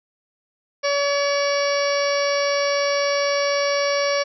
harmonic tone with a mistuned harmonic, 568 Hz, C#5, 42 cents sharp, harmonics 1 / 2 / 3 / 4 / 5 / 6 / 7 / 8 / 9 / 10, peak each -20 / -27 / -30 / -28 / -36 / -39 / -39 / -31 / -36 / -30 dBFS, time 0.83-4.24 s, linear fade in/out 20 ms, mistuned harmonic 10, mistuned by -25 cents, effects none

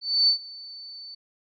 sine tone with ADSR envelope, 4516 Hz, C#8, 31 cents sharp, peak -15 dBFS, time 0.01-1.15 s, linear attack 270 ms, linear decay 99 ms, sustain -23 dB, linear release 9 ms, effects none

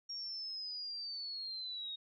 sine linear sweep, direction down, 5588 to 3729 Hz, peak -40 dBFS, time 0.09-1.96 s, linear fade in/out 10 ms, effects none

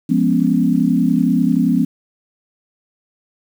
sine chord, C# dominant seventh, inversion first, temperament equal, 174.61 / 207.7 / 246.9 / 277.2 Hz, E#3 / G#3 / B3 / C#4, 0 / 0 / 0 / 0 cents, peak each -18 / -19 / -16 / -18 dBFS, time 0.09-1.85 s, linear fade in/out 10 ms, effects 7-bit

